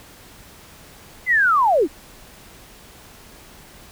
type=linear sweep; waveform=sine; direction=down; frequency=2076 to 248.7 Hz; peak=-13 dBFS; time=1.26-1.88 s; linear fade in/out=50 ms; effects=pink hiss -45 dBFS RMS until 3.91 s